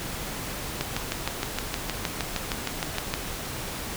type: click train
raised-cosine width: 0.2 ms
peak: -9 dBFS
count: 16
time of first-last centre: 0.81-3.139 s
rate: 6.44 Hz
effects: pink hiss -34 dBFS RMS until 3.96 s